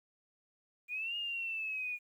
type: linear two-way sweep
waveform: sine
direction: up then down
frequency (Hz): 2407 to 2854 to 2430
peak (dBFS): -35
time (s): 0.88-1.99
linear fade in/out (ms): 50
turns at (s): 1.16
effects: 11-bit